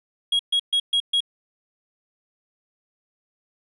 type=tone bursts; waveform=triangle; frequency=3299 Hz; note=G#7; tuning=12 cents flat; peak=-16 dBFS; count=5; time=0.32-1.205 s; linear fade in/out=5 ms; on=73 ms; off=130 ms; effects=resampled to 32000 Hz